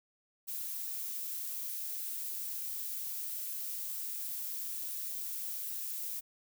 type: noise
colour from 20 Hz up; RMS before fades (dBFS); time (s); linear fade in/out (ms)
violet; -39; 0.47-6.21; 20
effects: none